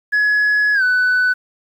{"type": "tone with pitch glide", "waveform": "sine", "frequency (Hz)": [1689, 1496.1], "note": ["G#6", "F#6"], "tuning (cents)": [29, 19], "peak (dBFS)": -10, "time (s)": [0.12, 1.34], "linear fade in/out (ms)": 20, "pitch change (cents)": -210, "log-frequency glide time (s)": [0.74, 0.83], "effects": ["tanh soft clip ceiling -11 dBFS", "8-bit"]}